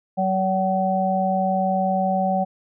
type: harmonic tone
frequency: 189.2 Hz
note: F#3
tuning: 39 cents sharp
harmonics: 1 / 3 / 4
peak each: -23 / -25 / -21 dBFS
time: 0.17-2.45 s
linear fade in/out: 20 ms
effects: none

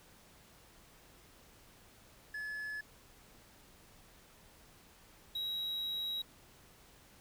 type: tone pair in turn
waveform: triangle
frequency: 1713 / 3846 Hz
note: A6 / B7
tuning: -47 / -47 cents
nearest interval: octave + major second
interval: 1400 cents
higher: second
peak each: -37 / -34 dBFS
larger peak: second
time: 2.34-2.81 / 5.35-6.22 s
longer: second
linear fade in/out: 5 ms
effects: pink hiss -61 dBFS RMS until 7.2 s

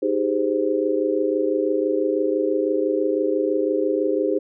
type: chord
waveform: sine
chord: Ab major seventh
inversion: second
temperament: just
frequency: 311.5 / 389.3 / 415.3 / 519.1 Hz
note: Eb4 / G4 / Ab4 / C5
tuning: +2 / -12 / 0 / -14 cents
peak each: -24 dBFS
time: 0.02-4.39 s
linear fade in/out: 10 ms
effects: none

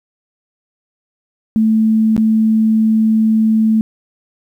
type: tone with dropouts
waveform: sine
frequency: 220 Hz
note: A3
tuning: in tune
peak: -9 dBFS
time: 1.56-3.81 s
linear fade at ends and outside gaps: 0 ms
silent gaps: 2.165-2.178 s
effects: 8-bit

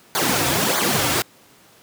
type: noise with flanger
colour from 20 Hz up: pink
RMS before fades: -19 dBFS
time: 0.15-1.22 s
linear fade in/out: 0 ms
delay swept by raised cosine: 0.36 to 4.86 ms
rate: 1.6 Hz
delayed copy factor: -0.85
effects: pink hiss -51 dBFS RMS until 1.82 s + high-pass 150 Hz 12 dB/octave

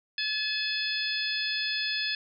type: harmonic tone with a mistuned harmonic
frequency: 860 Hz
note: A5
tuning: 40 cents flat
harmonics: 2 / 3 / 4 / 5 / 6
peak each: -34 / -34 / -34 / -34 / -34 dBFS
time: 0.18-2.15 s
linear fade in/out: 2 ms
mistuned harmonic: 6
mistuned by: -41 cents
effects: none

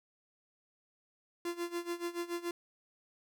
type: tone with tremolo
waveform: 45% pulse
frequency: 345.1 Hz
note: F4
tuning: 21 cents flat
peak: -33 dBFS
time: 1.45-2.51 s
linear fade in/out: 2 ms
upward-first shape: sine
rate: 7 Hz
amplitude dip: 85%
effects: none

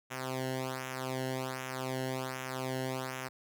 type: tone with flanger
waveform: sawtooth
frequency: 130.2 Hz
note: C3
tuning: 8 cents flat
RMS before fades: -37 dBFS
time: 0.1-3.29 s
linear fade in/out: 20 ms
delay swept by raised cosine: 0.22 to 0.84 ms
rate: 1.3 Hz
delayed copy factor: -0.85
effects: none

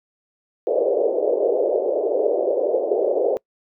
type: band-pass noise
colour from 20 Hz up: pink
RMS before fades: -20 dBFS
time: 0.67-3.37 s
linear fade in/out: 0 ms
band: 390 to 610 Hz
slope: 48 dB/octave
effects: noise-tail reverb RT60 0.1 s tail -25 dB re dry

